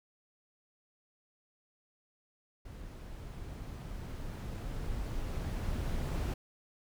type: noise with level ramp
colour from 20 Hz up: brown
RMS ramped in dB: -46 to -33 dBFS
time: 2.65-6.34 s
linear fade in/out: 5 ms
effects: none